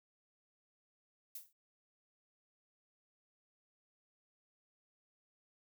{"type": "noise with exponential decay", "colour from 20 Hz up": "violet", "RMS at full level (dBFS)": -42, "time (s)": [1.35, 1.53], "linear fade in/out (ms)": 5, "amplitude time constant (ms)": 39, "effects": []}